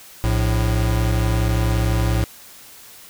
square tone pair together, 58.56 / 110.3 Hz, A#1 / A2, +9 / +5 cents, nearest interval major seventh, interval 1096 cents, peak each -20 dBFS, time 0.24-2.24 s, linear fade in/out 0 ms, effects white hiss -43 dBFS RMS until 3.09 s

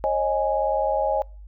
sine chord, C# suspended second, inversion none, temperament equal with one note detuned, 543 / 622.3 / 830.6 Hz, C#5 / D#5 / G#5, -36 / 0 / 0 cents, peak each -24 dBFS, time 0.04-1.22 s, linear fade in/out 0 ms, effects noise-tail reverb RT60 0.4 s tail -26 dB re dry + added 50 Hz sine -39 dBFS peak until 1.47 s

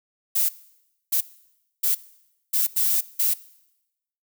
violet noise bursts at uneven times, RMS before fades -21 dBFS, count 6, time 0.35-0.49 / 1.12-1.21 / 1.83-1.95 / 2.53-2.67 / 2.76-3.01 / 3.19-3.34 s, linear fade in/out 10 ms, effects noise-tail reverb RT60 0.9 s tail -20 dB re dry

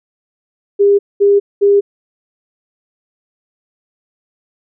sine tone bursts, 403 Hz, G4, 48 cents sharp, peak -6 dBFS, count 3, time 0.79-1.81 s, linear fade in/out 20 ms, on 200 ms, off 210 ms, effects none

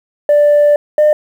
sine tone pair in turn, 587.3 / 603.5 Hz, D5 / D5, 0 / +47 cents, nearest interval unison, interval 47 cents, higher second, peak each -4 dBFS, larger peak neither, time 0.29-0.76 / 0.98-1.13 s, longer first, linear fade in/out 2 ms, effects tanh soft clip ceiling -4 dBFS + 7-bit

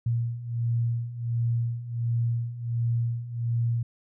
sine beating tone pair, 116.54 / 117.94 Hz, A#2 / A#2, 0 / +21 cents, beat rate 1.4 Hz, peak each -30 / -26 dBFS, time 0.06-3.83 s, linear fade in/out 5 ms, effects none

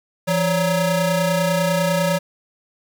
35% pulse ring-modulated tone, 370 Hz, F#4, in tune, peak -12 dBFS, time 0.27-2.19 s, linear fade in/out 20 ms, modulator 200 Hz, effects none

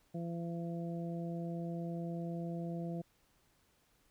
harmonic tone, 169.4 Hz, E3, 48 cents sharp, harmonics 1 / 2 / 3 / 4, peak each -38 / -45 / -48 / -48 dBFS, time 0.14-3.02 s, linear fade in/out 10 ms, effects pink hiss -72 dBFS RMS until 4.1 s

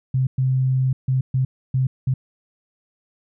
sine tone bursts at uneven times, 130.5 Hz, C3, 4 cents flat, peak -16 dBFS, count 6, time 0.14-0.27 / 0.38-0.93 / 1.08-1.21 / 1.34-1.45 / 1.74-1.87 / 2.07-2.14 s, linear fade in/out 5 ms, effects none

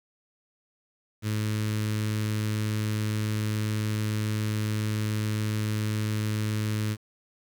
sawtooth tone with notch filter, 107.1 Hz, A2, 46 cents flat, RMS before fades -28 dBFS, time 1.22-6.97 s, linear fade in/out 50 ms, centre 730 Hz, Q 0.66, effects 9-bit

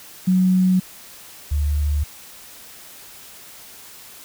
sine tone pair in turn, 185 / 73.42 Hz, F#3 / D2, 0 / 0 cents, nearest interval octave + major third, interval 1600 cents, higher first, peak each -13 / -17 dBFS, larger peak first, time 0.27-0.8 / 1.51-2.04 s, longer neither, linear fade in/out 10 ms, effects white hiss -42 dBFS RMS until 4.24 s

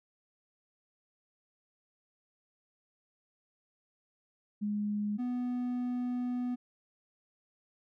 sine / triangle tone pair in turn, 207.7 / 247 Hz, G#3 / B3, 0 / 0 cents, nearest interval minor third, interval 300 cents, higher second, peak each -30 / -29 dBFS, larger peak second, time 4.61-5.18 / 5.18-6.56 s, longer second, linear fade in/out 20 ms, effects none

